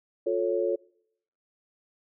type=chord; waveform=sine; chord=F augmented; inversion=none; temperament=equal with one note detuned; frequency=355.3 / 440 / 554.4 Hz; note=F4 / A4 / C#5; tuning=+30 / 0 / 0 cents; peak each=-28 dBFS; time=0.26-0.76 s; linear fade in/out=10 ms; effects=noise-tail reverb RT60 0.7 s tail -24 dB re dry